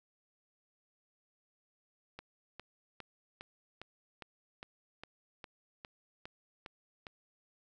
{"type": "click train", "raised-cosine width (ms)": 0.3, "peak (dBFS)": -29, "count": 13, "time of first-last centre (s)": [2.19, 7.068], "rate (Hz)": 2.46, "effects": []}